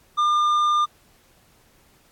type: tone with tanh clipping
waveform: triangle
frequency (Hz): 1203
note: D6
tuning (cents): +41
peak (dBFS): -18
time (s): 0.17-0.86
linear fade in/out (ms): 20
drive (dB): 11
effects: pink hiss -58 dBFS RMS until 2.11 s + AAC 64 kbps